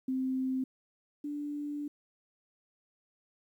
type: tone pair in turn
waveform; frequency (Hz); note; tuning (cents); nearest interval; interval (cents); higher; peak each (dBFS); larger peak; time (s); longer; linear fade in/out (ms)
sine; 260.7 / 292.5; C4 / D4; -6 / -7; major second; 199; second; -29 / -34; first; 0.08-0.64 / 1.24-1.88; second; 5
effects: 11-bit